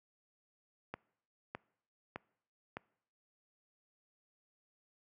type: click train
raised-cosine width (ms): 0.5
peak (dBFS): -25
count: 4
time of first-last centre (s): 0.94-2.769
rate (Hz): 1.64
effects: noise-tail reverb RT60 0.7 s tail -24 dB re dry + high-pass 100 Hz 12 dB/octave